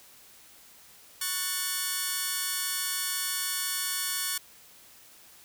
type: chord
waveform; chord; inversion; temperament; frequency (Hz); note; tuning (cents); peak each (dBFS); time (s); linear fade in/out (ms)
5% pulse; F# minor; second; just; 1110 / 1480 / 1776; C#6 / F#6 / A6; +2 / 0 / +16; -23; 1.21-4.38; 5
effects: white hiss -54 dBFS RMS until 5.44 s